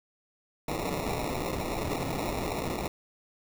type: noise with sample-and-hold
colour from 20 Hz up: white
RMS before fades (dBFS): -32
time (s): 0.68-2.88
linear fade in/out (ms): 2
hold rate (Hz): 1575
effects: none